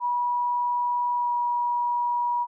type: tone with pitch glide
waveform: sine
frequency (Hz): 971 to 963.7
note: B5 to B5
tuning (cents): -30 to -43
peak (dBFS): -22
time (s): 0-2.47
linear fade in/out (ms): 50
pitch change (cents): -13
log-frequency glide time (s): 1.15-1.31
effects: none